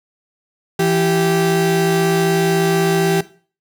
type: tone pair together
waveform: 35% pulse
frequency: 166.9 / 389.9 Hz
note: E3 / G4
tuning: +22 / -9 cents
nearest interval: octave + minor third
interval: 1469 cents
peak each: -16 / -14 dBFS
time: 0.79-3.21 s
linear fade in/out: 5 ms
effects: noise-tail reverb RT60 0.4 s tail -17 dB re dry